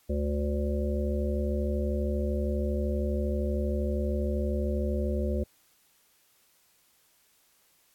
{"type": "harmonic tone", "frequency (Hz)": 72.7, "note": "D2", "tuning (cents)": -17, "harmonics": [1, 3, 5, 7, 8], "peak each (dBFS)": [-28, -33, -35, -36, -37], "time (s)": [0.09, 5.44], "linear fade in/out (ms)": 10, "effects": ["white hiss -65 dBFS RMS until 7.94 s", "AAC 64 kbps"]}